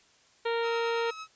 harmonic tone, 463.6 Hz, A#4, 10 cents flat, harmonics 1 / 2 / 3 / 4 / 5 / 6 / 7 / 8 / 9, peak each -28 / -34 / -38 / -40 / -42 / -44 / -45 / -46 / -47 dBFS, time 0.45-1.11 s, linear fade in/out 10 ms
sawtooth tone with tremolo, 1285 Hz, E6, 45 cents flat, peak -34 dBFS, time 0.62-1.28 s, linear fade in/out 50 ms, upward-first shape sine, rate 8.9 Hz, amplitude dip 40%
effects white hiss -62 dBFS RMS until 1.35 s + resampled to 16000 Hz

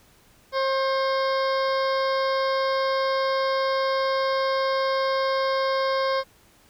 harmonic tone with a mistuned harmonic, 535 Hz, C5, 38 cents sharp, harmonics 1 / 2 / 3 / 4 / 6 / 7 / 8 / 9 / 10, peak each -23 / -26 / -33 / -36 / -40 / -40 / -41 / -38 / -42 dBFS, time 0.52-6.24 s, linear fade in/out 50 ms, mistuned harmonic 3, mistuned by -25 cents, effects pink hiss -57 dBFS RMS until 6.69 s

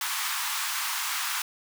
pink high-pass noise, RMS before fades -30 dBFS, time 0.01-1.42 s, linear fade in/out 2 ms, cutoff 910 Hz, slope 48 dB/octave, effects none

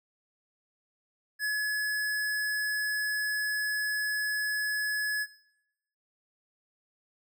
square tone, 1700 Hz, G#6, 40 cents sharp, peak -28 dBFS, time 1.39-5.27 s, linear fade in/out 50 ms, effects noise-tail reverb RT60 0.8 s tail -19 dB re dry

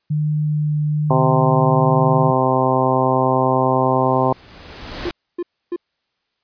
sine tone with vibrato, 150.8 Hz, D3, 46 cents sharp, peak -16 dBFS, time 0.1-2.31 s, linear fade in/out 10 ms, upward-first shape sine, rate 1.1 Hz, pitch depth 8 cents each way
harmonic tone, 130 Hz, C3, 11 cents flat, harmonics 1 / 2 / 3 / 4 / 5 / 6 / 7 / 8, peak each -22 / -22 / -22 / -22 / -22 / -22 / -22 / -22 dBFS, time 1.1-4.33 s, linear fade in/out 5 ms
pink noise with exponential growth, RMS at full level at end -26 dBFS, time 3.63-5.11 s, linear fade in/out 0 ms, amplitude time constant 320 ms
triangle tone bursts, 349.2 Hz, F4, in tune, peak -18 dBFS, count 3, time 5.05-5.762 s, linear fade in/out 5 ms, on 44 ms, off 290 ms
effects white hiss -71 dBFS RMS until 6.43 s + resampled to 11025 Hz

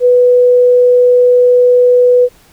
sine tone, 493.9 Hz, B4, in tune, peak -4 dBFS, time 0-2.29 s, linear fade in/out 50 ms, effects pink hiss -46 dBFS RMS until 2.52 s

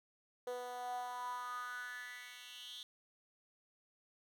10% pulse tone with high-pass filter sweep, 246.8 Hz, B3, 1 cent flat, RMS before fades -45 dBFS, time 0.47-2.83 s, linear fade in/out 2 ms, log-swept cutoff 500 to 3500 Hz, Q 6.5, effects none

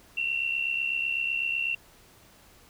sine tone pair together, 2713 / 2781 Hz, E7 / F7, +49 / -8 cents, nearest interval unison, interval 43 cents, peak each -27 / -32 dBFS, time 0.17-1.75 s, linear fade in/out 5 ms, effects pink hiss -56 dBFS RMS until 2.69 s

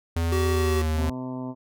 square tone with pitch glide, 83.5 to 78.36 Hz, E2 to D#2, +23 to +13 cents, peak -23 dBFS, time 0.16-1.1 s, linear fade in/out 5 ms, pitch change -110 cents, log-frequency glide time 0.52-0.88 s
square tone, 381.2 Hz, G4, 48 cents flat, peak -25 dBFS, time 0.32-0.82 s, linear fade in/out 5 ms
harmonic tone, 128.1 Hz, C3, 36 cents flat, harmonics 1 / 2 / 3 / 4 / 5 / 6 / 7 / 8 / 9, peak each -37 / -31 / -43 / -45 / -41 / -53 / -43 / -46 / -56 dBFS, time 0.95-1.55 s, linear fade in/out 50 ms
effects none

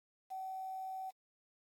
sine tone with quantisation, 759 Hz, F#5, 44 cents sharp, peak -40 dBFS, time 0.3-1.11 s, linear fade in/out 20 ms, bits 10, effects AAC 64 kbps

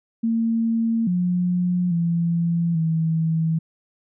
sine tone with pitch steps, 227.7 / 178.6 / 169.2 / 161.7 Hz, A#3 / F3 / E3 / E3, -40 / +39 / +45 / -33 cents, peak -18 dBFS, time 0.23-3.59 s, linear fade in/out 10 ms, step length 840 ms, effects none

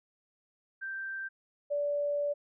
sine tone pair in turn, 1568 / 579.4 Hz, G6 / D5, 0 / -24 cents, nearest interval octave + perfect fourth, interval 1724 cents, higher first, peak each -35 / -28 dBFS, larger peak second, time 0.81-1.29 / 1.7-2.34 s, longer second, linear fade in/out 20 ms, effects none

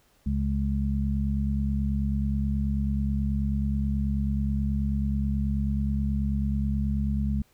harmonic tone, 69.3 Hz, C#2, in tune, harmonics 1 / 2 / 3, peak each -26 / -31 / -28 dBFS, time 0.26-7.42 s, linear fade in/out 5 ms, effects pink hiss -64 dBFS RMS until 7.53 s

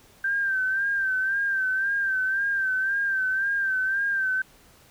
sine tone with vibrato, 1568 Hz, G6, in tune, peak -22 dBFS, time 0.24-4.42 s, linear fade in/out 5 ms, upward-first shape sine, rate 1.9 Hz, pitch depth 56 cents each way, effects pink hiss -55 dBFS RMS until 4.9 s

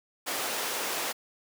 pink high-pass noise, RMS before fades -32 dBFS, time 0.26-1.13 s, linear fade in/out 20 ms, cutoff 480 Hz, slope 12 dB/octave, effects none

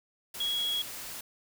sine tone in noise, 3322 Hz, G#7, in tune, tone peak -28 dBFS, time 0.4-0.82 s, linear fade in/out 5 ms, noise white, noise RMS -41 dBFS, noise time 0.34-1.21 s, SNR +10 dB, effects none

